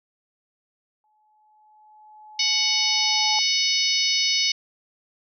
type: tone with exponential growth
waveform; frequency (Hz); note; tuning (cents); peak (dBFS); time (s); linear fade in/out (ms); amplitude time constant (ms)
sine; 854; G#5; +48; -24; 1.04-3.39; 1; 510
type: harmonic tone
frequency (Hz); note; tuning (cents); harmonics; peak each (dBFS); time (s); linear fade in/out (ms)
740; F#5; 0; 3 / 4 / 5 / 6 / 7 / 8; -27 / -27 / -27 / -26 / -24 / -29; 2.39-4.52; 5
effects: none